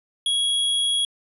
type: tone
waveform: square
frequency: 3322 Hz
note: G#7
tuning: in tune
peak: -20 dBFS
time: 0.26-1.05 s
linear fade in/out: 2 ms
effects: resampled to 32000 Hz